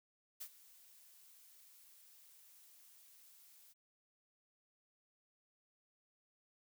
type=noise with ADSR envelope; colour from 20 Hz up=blue; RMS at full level=-45 dBFS; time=0.4-3.74 s; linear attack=15 ms; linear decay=67 ms; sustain=-18 dB; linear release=28 ms; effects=none